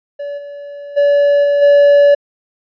triangle tone with level steps, 573 Hz, D5, 43 cents flat, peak -19 / -25 / -6 / -8 / -3 dBFS, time 0.19-2.15 s, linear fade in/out 10 ms, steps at 0.37 / 0.96 / 1.43 / 1.61 s, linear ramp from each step 20 ms, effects resampled to 11025 Hz

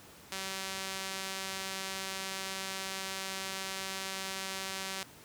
sawtooth tone with band-pass filter, 191.7 Hz, G3, 38 cents flat, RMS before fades -39 dBFS, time 0.32-5.03 s, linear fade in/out 0 ms, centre 5400 Hz, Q 0.53, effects pink hiss -54 dBFS RMS until 5.24 s + high-pass 80 Hz 12 dB/octave

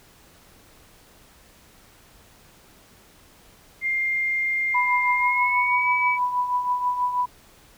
sine tone with pitch glide, 2109 to 2287 Hz, C7 to D7, +13 to -47 cents, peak -21 dBFS, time 3.81-6.19 s, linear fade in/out 50 ms, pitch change +140 cents, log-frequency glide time 5.14-5.88 s
sine tone with tremolo, 989 Hz, B5, 2 cents sharp, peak -18 dBFS, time 4.74-7.26 s, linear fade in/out 10 ms, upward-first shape triangle, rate 6.2 Hz, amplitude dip 65%
effects pink hiss -53 dBFS RMS until 7.77 s

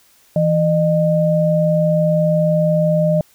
sine tone pair together, 164.11 / 610 Hz, E3 / D#5, -7 / -34 cents, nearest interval octave + major seventh, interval 2273 cents, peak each -15 dBFS, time 0.36-3.21 s, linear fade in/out 2 ms, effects white hiss -53 dBFS RMS until 3.34 s

